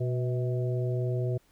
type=harmonic tone with a mistuned harmonic; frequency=123.47 Hz; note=B2; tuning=in tune; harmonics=1 / 3 / 4 / 5; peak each=-27 / -34 / -39 / -39 dBFS; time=0-1.38 s; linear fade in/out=10 ms; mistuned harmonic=5; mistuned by=+66 cents; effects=pink hiss -66 dBFS RMS until 1.51 s